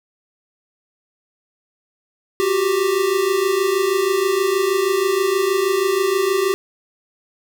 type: tone pair together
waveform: square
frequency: 365.7 / 392 Hz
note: F#4 / G4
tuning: -20 / 0 cents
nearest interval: minor second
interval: 120 cents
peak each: -22 / -18 dBFS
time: 2.4-6.54 s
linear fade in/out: 0 ms
effects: none